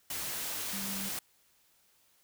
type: tone in noise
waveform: sine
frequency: 196 Hz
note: G3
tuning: in tune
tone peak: -40 dBFS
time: 0.73-1.09 s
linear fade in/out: 2 ms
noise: white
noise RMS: -37 dBFS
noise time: 0.1-1.19 s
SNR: -6 dB
effects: white hiss -68 dBFS RMS until 2.23 s